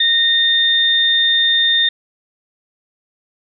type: tone pair together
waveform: sine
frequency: 1850 / 3630 Hz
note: A#6 / A#7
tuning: -14 / -47 cents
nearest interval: octave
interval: 1167 cents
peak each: -18 / -12 dBFS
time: 0-1.89 s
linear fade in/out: 5 ms
effects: none